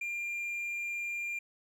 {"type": "tone", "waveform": "triangle", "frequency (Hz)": 2394, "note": "D7", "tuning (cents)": 33, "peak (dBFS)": -32, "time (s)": [0.01, 1.39], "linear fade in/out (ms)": 5, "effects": []}